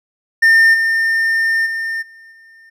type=tone with level steps; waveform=triangle; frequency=1810 Hz; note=A6; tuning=48 cents sharp; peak=-5 / -11 / -17 / -37 / -40 dBFS; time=0.42-2.7 s; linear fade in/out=10 ms; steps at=0.73 / 1.65 / 2.01 / 2.31 s; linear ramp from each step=20 ms; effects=none